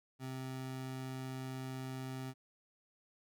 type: tone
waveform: 25% pulse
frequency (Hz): 130.81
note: C3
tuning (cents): 0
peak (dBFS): -37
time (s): 0.19-2.34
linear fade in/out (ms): 50
effects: none